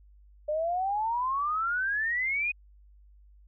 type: exponential sweep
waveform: sine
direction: up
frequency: 592 to 2507 Hz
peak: -26 dBFS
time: 0.48-2.52 s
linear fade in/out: 10 ms
effects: added 50 Hz sine -53 dBFS peak until 3.47 s